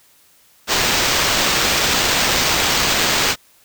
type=noise with sample-and-hold; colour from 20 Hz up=white; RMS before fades=-17 dBFS; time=0.67-3.36 s; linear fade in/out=50 ms; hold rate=11025 Hz; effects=white hiss -53 dBFS RMS until 3.64 s